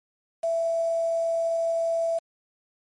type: tone with quantisation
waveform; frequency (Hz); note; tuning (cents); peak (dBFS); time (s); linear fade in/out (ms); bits
sine; 664; E5; +12; -22; 0.43-2.19; 10; 7
effects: MP3 48 kbps